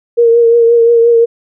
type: tone with vibrato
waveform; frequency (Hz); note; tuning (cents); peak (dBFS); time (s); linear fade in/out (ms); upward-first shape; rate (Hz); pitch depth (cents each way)
sine; 466.2; A#4; 0; -4; 0.17-1.26; 20; triangle; 5.7; 33
effects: none